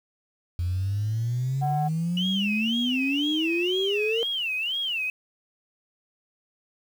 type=exponential sweep; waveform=sine; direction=up; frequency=85.7 to 466.2 Hz; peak=-23 dBFS; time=0.59-4.23 s; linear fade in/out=0 ms
type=tone; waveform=sine; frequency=746 Hz; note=F#5; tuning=14 cents sharp; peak=-24 dBFS; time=1.61-1.89 s; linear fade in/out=20 ms
type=tone with vibrato; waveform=sine; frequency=2874 Hz; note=F7; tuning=49 cents sharp; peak=-25 dBFS; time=2.17-5.1 s; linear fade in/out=2 ms; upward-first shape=sine; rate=2 Hz; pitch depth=240 cents each way
effects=tanh soft clip ceiling -16 dBFS + 8-bit